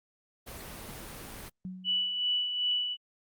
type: noise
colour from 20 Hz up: pink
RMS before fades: -43 dBFS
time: 0.46-1.5 s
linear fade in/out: 20 ms
type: tone with exponential decay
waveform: sine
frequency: 185 Hz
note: F#3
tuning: in tune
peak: -34 dBFS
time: 1.65-2.3 s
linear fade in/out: 0 ms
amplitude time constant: 140 ms
type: tone with tremolo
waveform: sine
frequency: 2960 Hz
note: F#7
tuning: in tune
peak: -25 dBFS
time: 1.84-2.97 s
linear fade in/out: 50 ms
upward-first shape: sine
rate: 2.6 Hz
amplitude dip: 50%
effects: Opus 32 kbps